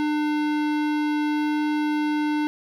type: tone with hard clipping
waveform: sine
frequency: 300.1 Hz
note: D4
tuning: 38 cents sharp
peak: -23 dBFS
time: 0-2.47 s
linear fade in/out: 0 ms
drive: 18 dB
effects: none